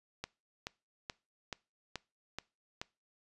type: click train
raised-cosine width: 0.2 ms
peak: -21 dBFS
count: 7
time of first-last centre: 0.24-2.815 s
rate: 2.33 Hz
effects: noise-tail reverb RT60 0.3 s tail -23 dB re dry + resampled to 24000 Hz